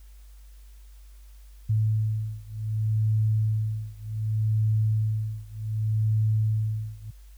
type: beating tone pair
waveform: sine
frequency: 108.4 / 109.06 Hz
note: A2 / A2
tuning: -25 / -15 cents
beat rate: 0.66 Hz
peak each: -25 / -26 dBFS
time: 1.69-7.11 s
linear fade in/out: 10 ms
effects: added 50 Hz sine -45 dBFS peak until 7.37 s + white hiss -62 dBFS RMS until 7.37 s